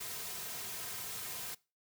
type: noise with comb filter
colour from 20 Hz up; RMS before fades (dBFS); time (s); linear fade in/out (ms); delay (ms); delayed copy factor
white; -42; 0-1.55; 10; 3.5; -0.55
effects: noise-tail reverb RT60 0.3 s tail -22 dB re dry